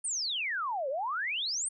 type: exponential two-way sweep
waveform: sine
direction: down then up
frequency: 9270 to 512 to 9270 Hz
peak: -30 dBFS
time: 0.04-1.69 s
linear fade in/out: 10 ms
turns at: 0.89 s
effects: none